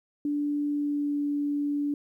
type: tone with pitch glide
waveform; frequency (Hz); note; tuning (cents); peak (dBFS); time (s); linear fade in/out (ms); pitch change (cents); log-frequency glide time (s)
sine; 291.6 to 289.3; D4 to D4; -12 to -26; -25; 0.25-1.94; 2; -14; 0.68-1.2
effects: 11-bit